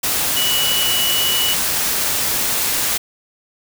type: tone in noise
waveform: sine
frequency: 2944 Hz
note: F#7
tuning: 9 cents flat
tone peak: -18 dBFS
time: 0.36-1.54 s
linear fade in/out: 10 ms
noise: white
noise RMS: -19 dBFS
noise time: 0.03-2.98 s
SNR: -2 dB
effects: none